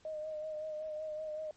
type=tone with vibrato; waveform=sine; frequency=618 Hz; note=D#5; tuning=12 cents flat; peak=-37 dBFS; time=0.05-1.51 s; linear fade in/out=2 ms; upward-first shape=sine; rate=5.3 Hz; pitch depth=30 cents each way; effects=pink hiss -66 dBFS RMS until 1.56 s + MP3 32 kbps